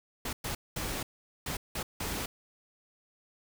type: noise bursts at uneven times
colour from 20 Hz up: pink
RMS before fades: -35 dBFS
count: 6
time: 0.25-0.33 / 0.44-0.55 / 0.76-1.03 / 1.46-1.57 / 1.75-1.83 / 2-2.26 s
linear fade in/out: 5 ms
effects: none